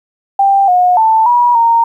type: tone with pitch steps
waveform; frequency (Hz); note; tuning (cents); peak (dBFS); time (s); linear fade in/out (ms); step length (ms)
sine; 789 / 722 / 886 / 966 / 925; G5 / F#5 / A5 / B5 / A#5; +11 / -43 / +12 / -39 / -14; -6; 0.39-1.84; 5; 290
effects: 8-bit